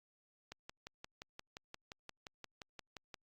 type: click train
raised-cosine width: 0.2 ms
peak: -30 dBFS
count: 16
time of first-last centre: 0.52-3.142 s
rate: 5.72 Hz
effects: Opus 48 kbps